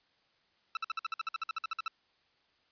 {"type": "tone bursts", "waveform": "sawtooth", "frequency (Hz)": 1318.5, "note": "E6", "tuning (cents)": 0, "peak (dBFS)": -28, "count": 16, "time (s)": [0.75, 1.88], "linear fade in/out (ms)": 2, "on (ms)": 20, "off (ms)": 54, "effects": ["white hiss -71 dBFS RMS until 2.71 s", "resampled to 11025 Hz"]}